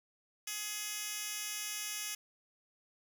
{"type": "tone with high-pass filter", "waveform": "10% pulse", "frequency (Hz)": 420, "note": "G#4", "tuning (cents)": 19, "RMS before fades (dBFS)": -40, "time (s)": [0.47, 2.15], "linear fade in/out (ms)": 5, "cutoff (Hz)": 3900, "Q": 0.88, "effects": []}